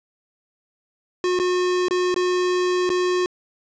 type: tone with dropouts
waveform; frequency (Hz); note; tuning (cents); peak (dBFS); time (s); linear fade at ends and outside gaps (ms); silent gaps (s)
square; 361.8; F#4; -39; -19; 1.24-3.26; 1; 1.39-1.398 / 1.884-1.909 / 2.143-2.162 / 2.893-2.901
effects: resampled to 16000 Hz + 8-bit